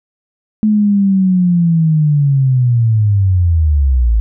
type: linear sweep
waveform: sine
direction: down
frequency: 216.1 to 52.8 Hz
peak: -8 dBFS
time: 0.63-4.2 s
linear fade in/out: 0 ms
effects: none